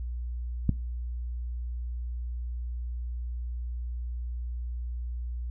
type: click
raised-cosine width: 5 ms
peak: -10 dBFS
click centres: 0.693 s
effects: noise-tail reverb RT60 0.3 s tail -21 dB re dry + added 60 Hz sine -31 dBFS peak until 5.5 s